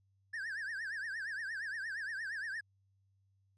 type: tone with vibrato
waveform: triangle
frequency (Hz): 1693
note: G#6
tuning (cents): +33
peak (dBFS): -36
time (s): 0.33-2.61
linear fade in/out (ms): 10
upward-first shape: triangle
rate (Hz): 8.6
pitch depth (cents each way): 200
effects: added 97 Hz sine -70 dBFS peak until 3.57 s + resampled to 24000 Hz